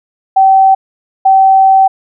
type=tone pair in turn; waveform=sine; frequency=770 / 770 Hz; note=G5 / G5; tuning=-31 / -31 cents; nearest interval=unison; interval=0 cents; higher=neither; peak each=-3 dBFS; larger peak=neither; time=0.36-0.75 / 1.25-1.88 s; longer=second; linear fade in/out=10 ms; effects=none